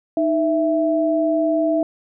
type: tone pair together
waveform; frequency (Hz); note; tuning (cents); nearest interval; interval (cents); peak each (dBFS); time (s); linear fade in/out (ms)
sine; 311.1 / 660.4; D#4 / E5; 0 / +3; octave + minor second; 1303; -19 / -18; 0.17-1.83; 2
effects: none